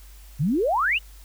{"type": "exponential sweep", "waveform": "sine", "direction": "up", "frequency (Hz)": [127.5, 3047], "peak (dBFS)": -19, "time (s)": [0.39, 0.99], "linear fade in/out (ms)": 20, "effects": ["added 50 Hz sine -43 dBFS peak until 1.24 s", "white hiss -53 dBFS RMS until 1.24 s"]}